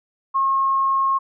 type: tone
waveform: sine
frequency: 1081 Hz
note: C#6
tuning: 44 cents flat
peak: -16 dBFS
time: 0.34-1.19 s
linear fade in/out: 20 ms
effects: none